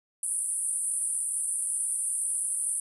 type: band-pass noise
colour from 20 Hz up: pink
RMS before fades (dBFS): -30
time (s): 0.23-2.8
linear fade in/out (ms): 2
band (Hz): 9000 to 10000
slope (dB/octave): 96
effects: none